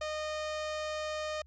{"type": "tone", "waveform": "sawtooth", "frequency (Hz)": 614, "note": "D#5", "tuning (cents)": -23, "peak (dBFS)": -30, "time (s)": [0.01, 1.42], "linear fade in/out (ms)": 5, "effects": ["added 70 Hz sine -55 dBFS peak until 1.46 s", "resampled to 16000 Hz"]}